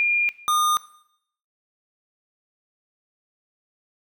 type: tone pair in turn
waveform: sine / square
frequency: 2410 / 1218.6 Hz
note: D7 / D#6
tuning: +44 / -36 cents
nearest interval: octave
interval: 1180 cents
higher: first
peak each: -17 / -19 dBFS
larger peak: first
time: 0-0.29 / 0.48-0.77 s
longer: neither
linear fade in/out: 0 ms
effects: noise-tail reverb RT60 0.7 s tail -17 dB re dry